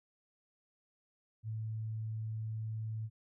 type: tone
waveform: sine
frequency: 110.1 Hz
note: A2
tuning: 2 cents sharp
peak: -36 dBFS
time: 1.43-3.1 s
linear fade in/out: 50 ms
effects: none